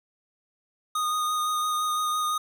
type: tone with vibrato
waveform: square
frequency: 1235 Hz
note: D#6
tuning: 13 cents flat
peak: -25 dBFS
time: 0.95-2.38 s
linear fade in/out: 5 ms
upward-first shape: sine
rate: 5.9 Hz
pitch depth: 13 cents each way
effects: none